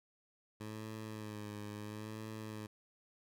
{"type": "tone with vibrato", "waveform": "15% pulse", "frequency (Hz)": 106.8, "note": "G#2", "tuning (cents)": 49, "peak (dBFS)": -37, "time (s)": [0.6, 2.67], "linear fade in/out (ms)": 10, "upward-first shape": "sine", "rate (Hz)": 0.74, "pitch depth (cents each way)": 43, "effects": []}